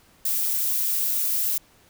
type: noise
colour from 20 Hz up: violet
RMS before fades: -24 dBFS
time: 0.25-1.58 s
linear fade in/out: 5 ms
effects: pink hiss -57 dBFS RMS until 1.89 s